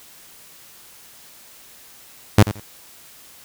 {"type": "tone with echo", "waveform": "sawtooth", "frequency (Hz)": 103.83, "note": "G#2", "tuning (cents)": 0, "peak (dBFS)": -3, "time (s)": [2.38, 2.43], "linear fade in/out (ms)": 5, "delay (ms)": 86, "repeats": 2, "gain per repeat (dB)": -14, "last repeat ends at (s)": 2.602, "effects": ["white hiss -46 dBFS RMS until 3.44 s"]}